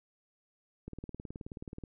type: click train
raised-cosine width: 3 ms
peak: -29 dBFS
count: 19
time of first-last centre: 0.88-1.837 s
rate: 18.8 Hz
effects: none